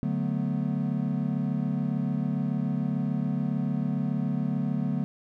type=chord; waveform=triangle; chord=B minor seventh; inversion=first; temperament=equal; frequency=146.83 / 185 / 220 / 246.9 Hz; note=D3 / F#3 / A3 / B3; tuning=0 / 0 / 0 / 0 cents; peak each=-28 / -29 / -29 / -30 dBFS; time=0.03-5.04 s; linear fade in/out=0 ms; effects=none